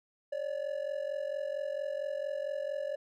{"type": "ring-modulated tone", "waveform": "triangle", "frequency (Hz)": 573, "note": "D5", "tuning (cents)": -43, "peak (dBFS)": -28, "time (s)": [0.32, 2.96], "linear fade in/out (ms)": 5, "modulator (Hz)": 22.2, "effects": []}